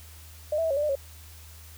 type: tone with pitch steps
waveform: sine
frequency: 606 / 656 / 646 / 550 / 587 / 603 / 550 Hz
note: D#5 / E5 / E5 / C#5 / D5 / D5 / C#5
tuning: -46 / -9 / -35 / -14 / -1 / +46 / -14 cents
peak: -23 dBFS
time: 0.52-0.954 s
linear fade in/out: 5 ms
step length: 62 ms
effects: added 79 Hz sine -46 dBFS peak until 1.77 s + white hiss -51 dBFS RMS until 1.77 s

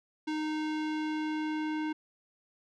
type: tone with low-pass filter sweep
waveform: square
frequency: 308.7 Hz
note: D#4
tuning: 14 cents flat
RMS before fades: -33 dBFS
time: 0.27-1.93 s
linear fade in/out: 10 ms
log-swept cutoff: 4300 to 2500 Hz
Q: 0.94
effects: none

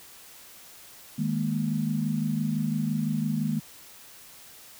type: chord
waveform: sine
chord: D# suspended fourth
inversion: none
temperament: just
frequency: 155.56 / 207.4 / 233.3 Hz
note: D#3 / G#3 / A#3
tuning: 0 / -2 / +2 cents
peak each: -29 dBFS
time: 1.18-3.6 s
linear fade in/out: 10 ms
effects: white hiss -49 dBFS RMS until 4.79 s

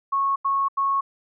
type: tone bursts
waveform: sine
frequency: 1100 Hz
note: C#6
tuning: 14 cents flat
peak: -19 dBFS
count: 3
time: 0.12-1.01 s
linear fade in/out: 10 ms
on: 240 ms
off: 85 ms
effects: none

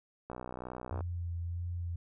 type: click train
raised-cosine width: 1 ms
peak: -27 dBFS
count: 45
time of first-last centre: 0.3-1.007 s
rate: 62.2 Hz
type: tone with vibrato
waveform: sine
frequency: 86.3 Hz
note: F2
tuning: 20 cents flat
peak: -34 dBFS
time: 0.91-1.96 s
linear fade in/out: 5 ms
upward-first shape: sine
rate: 1.6 Hz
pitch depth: 21 cents each way
effects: none

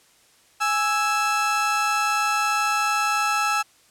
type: tone pair together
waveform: 30% pulse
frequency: 831.3 / 1318.5 Hz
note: G#5 / E6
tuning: +1 / 0 cents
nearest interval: minor sixth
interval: 799 cents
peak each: -22 / -19 dBFS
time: 0.6-3.63 s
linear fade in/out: 20 ms
effects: white hiss -57 dBFS RMS until 3.9 s + low-pass 10000 Hz 12 dB/octave

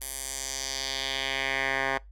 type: tone with band-pass filter sweep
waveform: 10% pulse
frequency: 134.6 Hz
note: C3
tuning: 49 cents sharp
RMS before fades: -31 dBFS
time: 0.01-1.98 s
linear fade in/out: 5 ms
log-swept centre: 11000 to 1400 Hz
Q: 1.9
effects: noise-tail reverb RT60 0.2 s tail -23 dB re dry + added 50 Hz sine -46 dBFS peak until 2.11 s

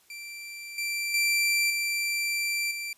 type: tone with level steps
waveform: sawtooth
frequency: 2349 Hz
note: D7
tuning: in tune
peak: -35 / -25 / -19 / -23 / -29 dBFS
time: 0.1-2.93 s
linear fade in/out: 2 ms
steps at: 0.78 / 1.14 / 1.7 / 2.71 s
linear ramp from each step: 2 ms
effects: white hiss -62 dBFS RMS until 2.97 s + resampled to 32000 Hz

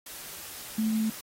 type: tone in noise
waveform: sine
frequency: 219.3 Hz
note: A3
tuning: 6 cents flat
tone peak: -24 dBFS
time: 0.78-1.1 s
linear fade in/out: 5 ms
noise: white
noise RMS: -42 dBFS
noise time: 0.06-1.21 s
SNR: +15 dB
effects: AAC 48 kbps

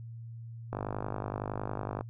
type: click train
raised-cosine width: 1 ms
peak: -20 dBFS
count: 66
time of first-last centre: 0.73-2.01 s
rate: 50.8 Hz
effects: noise-tail reverb RT60 0.1 s tail -26 dB re dry + added 115 Hz sine -41 dBFS peak until 2.09 s

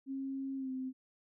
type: tone with pitch glide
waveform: sine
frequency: 270 to 259.9 Hz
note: C#4 to C4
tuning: -45 to -11 cents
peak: -36 dBFS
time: 0.06-0.93 s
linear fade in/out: 50 ms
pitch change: -66 cents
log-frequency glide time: 0.56-0.71 s
effects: none

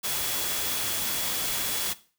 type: tone in noise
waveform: sine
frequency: 3366 Hz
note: G#7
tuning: 23 cents sharp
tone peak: -37 dBFS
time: 0.03-1.94 s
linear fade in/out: 20 ms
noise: white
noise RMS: -29 dBFS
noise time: 0.03-1.94 s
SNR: -11 dB
effects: noise-tail reverb RT60 0.4 s tail -17 dB re dry

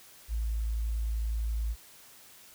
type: tone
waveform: sine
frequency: 55.4 Hz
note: A1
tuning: 13 cents sharp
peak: -28 dBFS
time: 0.28-1.76 s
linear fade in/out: 50 ms
effects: white hiss -54 dBFS RMS until 2.54 s

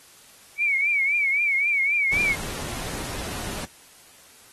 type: tone with vibrato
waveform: sine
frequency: 2266 Hz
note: C#7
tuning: 37 cents sharp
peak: -19 dBFS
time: 0.57-2.36 s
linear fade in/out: 50 ms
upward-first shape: triangle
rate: 3.8 Hz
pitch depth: 120 cents each way
type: noise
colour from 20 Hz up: pink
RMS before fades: -33 dBFS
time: 2.11-3.66 s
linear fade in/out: 20 ms
effects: white hiss -51 dBFS RMS until 4.52 s + AAC 32 kbps

